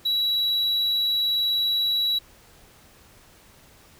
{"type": "tone", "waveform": "triangle", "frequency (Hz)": 3907, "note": "B7", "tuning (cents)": -19, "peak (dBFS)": -19, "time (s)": [0.05, 2.19], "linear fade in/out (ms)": 10, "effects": ["pink hiss -53 dBFS RMS until 3.99 s"]}